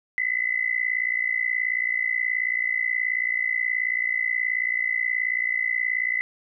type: tone with amplitude modulation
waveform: sine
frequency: 2017 Hz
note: B6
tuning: 36 cents sharp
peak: -18 dBFS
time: 0.18-6.21 s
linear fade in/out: 0 ms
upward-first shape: sine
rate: 58.6 Hz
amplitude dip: 90%
effects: none